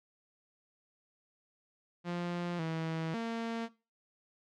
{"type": "tone with pitch steps", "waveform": "sawtooth", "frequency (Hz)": [174.5, 162, 229.2], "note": ["F3", "E3", "A#3"], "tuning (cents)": [-1, -30, -29], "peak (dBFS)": -30, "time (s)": [2.04, 3.69], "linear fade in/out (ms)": 50, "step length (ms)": 550, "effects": ["noise-tail reverb RT60 0.3 s tail -19 dB re dry", "low-pass 4000 Hz 12 dB/octave"]}